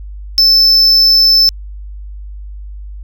triangle tone, 5274 Hz, E8, in tune, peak -4 dBFS, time 0.38-1.49 s, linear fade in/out 0 ms, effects added 50 Hz sine -25 dBFS peak until 3.03 s

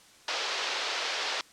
white band-pass noise, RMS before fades -32 dBFS, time 0.28-1.41 s, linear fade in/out 2 ms, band 410 to 5000 Hz, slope 24 dB/octave, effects white hiss -56 dBFS RMS until 1.52 s + low-pass 8000 Hz 12 dB/octave

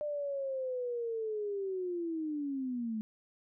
sine linear sweep, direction down, 599 to 213.1 Hz, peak -33 dBFS, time 0.01-3.01 s, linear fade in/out 0 ms, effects none

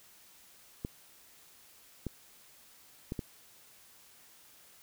clicks, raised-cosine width 3 ms, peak -22 dBFS, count 4, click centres 0.849 / 2.067 / 3.121 / 3.192 s, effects white hiss -59 dBFS RMS until 4.82 s

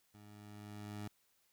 20% pulse tone with level ramp, 104.1 Hz, G#2, 5 cents sharp, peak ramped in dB -52 to -37 dBFS, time 0.14-1.08 s, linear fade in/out 5 ms, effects white hiss -75 dBFS RMS until 1.52 s

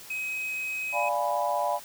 triangle tone, 2535 Hz, D#7, 32 cents sharp, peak -28 dBFS, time 0.1-1.09 s, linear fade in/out 5 ms
sine chord, D diminished seventh, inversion none, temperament equal, 587.3 / 698.5 / 830.6 / 987.8 Hz, D5 / F5 / Ab5 / Cb6, 0 / 0 / 0 / 0 cents, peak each -30 dBFS, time 0.92-1.8 s, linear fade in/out 50 ms
effects white hiss -46 dBFS RMS until 1.84 s

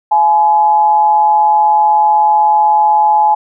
sine tone with amplitude modulation, 848 Hz, G#5, 36 cents sharp, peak -4 dBFS, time 0.11-3.35 s, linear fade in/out 10 ms, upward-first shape sine, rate 156 Hz, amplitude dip 55%, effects none

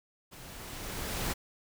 pink noise with level ramp, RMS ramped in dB -49 to -32 dBFS, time 0.31-1.34 s, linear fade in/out 20 ms, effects none

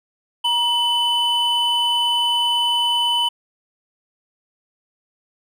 triangle tone pair together, 948 / 3010 Hz, A#5 / F#7, +29 / +29 cents, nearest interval octave + minor sixth, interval 2000 cents, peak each -20 / -16 dBFS, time 0.44-3.29 s, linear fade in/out 10 ms, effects none

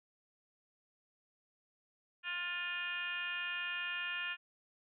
sine tone with frequency modulation, 2120 Hz, C7, 22 cents sharp, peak -36 dBFS, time 2.23-4.37 s, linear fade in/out 50 ms, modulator 355 Hz, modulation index 2.3, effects none

